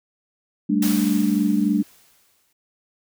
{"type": "chord", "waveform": "sine", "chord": "G suspended second", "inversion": "none", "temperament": "equal with one note detuned", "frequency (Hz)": [196.56, 220, 293.7], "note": ["G3", "A3", "D4"], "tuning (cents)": [5, 0, 0], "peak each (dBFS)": -21, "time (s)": [0.69, 1.83], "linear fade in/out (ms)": 10}
{"type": "noise with exponential decay", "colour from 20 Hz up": "white", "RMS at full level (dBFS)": -27, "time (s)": [0.82, 2.53], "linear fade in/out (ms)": 5, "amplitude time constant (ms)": 370}
{"effects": []}